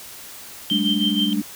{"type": "tone with tremolo", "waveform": "sine", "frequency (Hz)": 3136, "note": "G7", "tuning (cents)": 0, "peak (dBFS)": -18, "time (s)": [0.7, 1.33], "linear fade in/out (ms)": 0, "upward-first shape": "sine", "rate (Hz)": 6.3, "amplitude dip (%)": 70}
{"type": "chord", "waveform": "sine", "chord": "G suspended second", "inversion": "none", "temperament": "equal with one note detuned", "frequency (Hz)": [196, 215.2, 293.7], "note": ["G3", "A3", "D4"], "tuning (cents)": [0, -38, 0], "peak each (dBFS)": [-24, -23, -24], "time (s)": [0.71, 1.42], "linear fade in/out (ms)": 5}
{"effects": ["white hiss -39 dBFS RMS until 1.55 s"]}